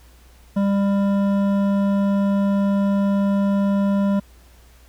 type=tone with hard clipping; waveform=sine; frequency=199 Hz; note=G3; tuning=26 cents sharp; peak=-18 dBFS; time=0.56-4.2 s; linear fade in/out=10 ms; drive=11 dB; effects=added 60 Hz sine -47 dBFS peak until 4.88 s + pink hiss -54 dBFS RMS until 4.88 s